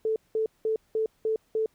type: tone bursts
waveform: sine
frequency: 440 Hz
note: A4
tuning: in tune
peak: -23 dBFS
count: 6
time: 0.05-1.66 s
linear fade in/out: 2 ms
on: 110 ms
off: 190 ms
effects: pink hiss -68 dBFS RMS until 1.74 s